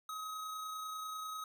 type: tone with amplitude modulation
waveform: square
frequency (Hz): 1268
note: D#6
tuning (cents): +32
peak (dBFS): -40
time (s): 0.09-1.44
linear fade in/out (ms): 2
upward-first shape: sine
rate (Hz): 30.1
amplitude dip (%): 25
effects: none